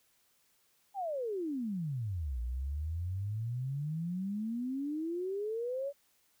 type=exponential two-way sweep; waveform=sine; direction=down then up; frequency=830.6 to 58 to 576 Hz; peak=-33 dBFS; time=0.94-5.93 s; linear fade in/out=50 ms; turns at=2.4 s; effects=white hiss -71 dBFS RMS until 6.4 s